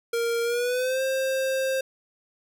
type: tone with pitch glide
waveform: square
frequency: 466.2 to 529.4 Hz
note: A#4 to C5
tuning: 0 to +20 cents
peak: -24 dBFS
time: 0.13-1.81 s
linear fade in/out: 5 ms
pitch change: +220 cents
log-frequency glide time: 0.43-1.02 s
effects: none